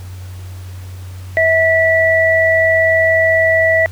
sine tone pair together, 649.7 / 1956 Hz, E5 / B6, -25 / -17 cents, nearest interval octave + perfect fifth, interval 1908 cents, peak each -12 dBFS, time 1.37-3.86 s, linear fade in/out 0 ms, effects added 92 Hz sine -27 dBFS peak until 3.91 s + pink hiss -42 dBFS RMS until 3.91 s

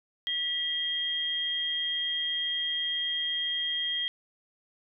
sine tone pair together, 1954 / 3231 Hz, B6 / G#7, -19 / -48 cents, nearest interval major sixth, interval 871 cents, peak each -36 / -28 dBFS, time 0.27-4.08 s, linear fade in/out 0 ms, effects none

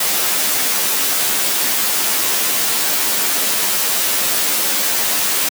white noise with comb filter, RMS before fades -17 dBFS, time 0-5.49 s, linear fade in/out 5 ms, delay 12 ms, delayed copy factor -0.9, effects high-pass 200 Hz 12 dB/octave

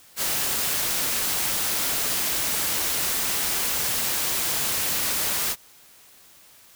white noise, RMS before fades -25 dBFS, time 0.16-5.56 s, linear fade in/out 50 ms, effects white hiss -52 dBFS RMS until 6.75 s

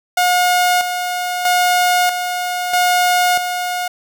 sawtooth tone with tremolo, 719 Hz, F#5, 50 cents flat, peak -8 dBFS, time 0.17-3.88 s, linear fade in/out 5 ms, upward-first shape square, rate 0.78 Hz, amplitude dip 55%, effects none

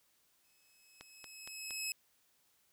15% pulse tone with exponential growth, 2576 Hz, E7, 41 cents flat, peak -28 dBFS, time 0.44-1.92 s, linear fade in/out 1 ms, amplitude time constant 320 ms
click train, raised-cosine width 0.2 ms, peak -30 dBFS, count 4, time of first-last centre 1.01-1.708 s, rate 4.3 Hz
effects white hiss -73 dBFS RMS until 2.72 s

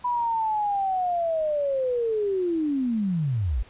sine linear sweep, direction down, 988 to 46.33 Hz, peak -22 dBFS, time 0.04-3.63 s, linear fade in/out 10 ms, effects pink hiss -52 dBFS RMS until 3.69 s + resampled to 8000 Hz

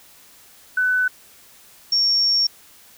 sine tone pair in turn, 1500 / 5508 Hz, F#6 / F8, +23 / -25 cents, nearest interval octave + major seventh, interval 2252 cents, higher second, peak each -16 / -15 dBFS, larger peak second, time 0.77-1.08 / 1.92-2.47 s, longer second, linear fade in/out 5 ms, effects white hiss -49 dBFS RMS until 2.97 s

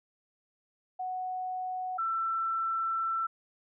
sine tone pair in turn, 740 / 1337.7 Hz, F#5 / E6, 0 / +25 cents, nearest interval minor seventh, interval 1025 cents, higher second, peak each -32 / -28 dBFS, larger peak second, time 0.99-1.98 / 1.98-3.27 s, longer second, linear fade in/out 10 ms, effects none

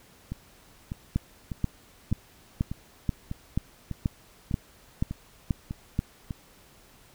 two click trains, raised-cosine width 5 ms, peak -20 / -12 dBFS, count 11 / 11, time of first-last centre 0.32-6.308 / 1.16-5.991 s, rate 1.67 / 2.07 Hz, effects pink hiss -56 dBFS RMS until 7.14 s

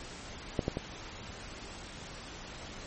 clicks, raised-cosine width 2 ms, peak -14 / -16 / -19 dBFS, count 3, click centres 0.592 / 0.681 / 0.771 s, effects pink hiss -45 dBFS RMS until 2.86 s + MP3 32 kbps

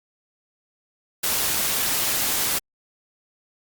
white noise, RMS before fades -23 dBFS, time 1.23-2.59 s, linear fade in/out 10 ms, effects Opus 48 kbps

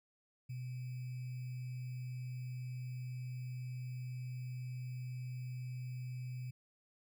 sine tone with sample-and-hold, 126 Hz, B2, 35 cents sharp, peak -40 dBFS, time 0.49-6.51 s, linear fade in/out 10 ms, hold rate 2450 Hz, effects none

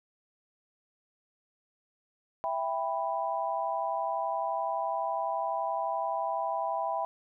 sine chord, E minor, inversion none, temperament just, 659.3 / 791.1 / 988.9 Hz, E5 / G5 / B5, 0 / +16 / +2 cents, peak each -33 dBFS, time 2.44-7.05 s, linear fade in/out 0 ms, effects none

